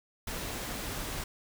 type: noise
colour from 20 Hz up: pink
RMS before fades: -37 dBFS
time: 0.27-1.24 s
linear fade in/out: 5 ms
effects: none